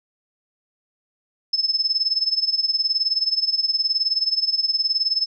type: tone with tremolo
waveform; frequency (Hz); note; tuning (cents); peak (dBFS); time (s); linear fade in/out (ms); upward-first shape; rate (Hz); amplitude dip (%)
sine; 5230; E8; -15; -15; 1.53-5.26; 5; sine; 19; 85
effects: none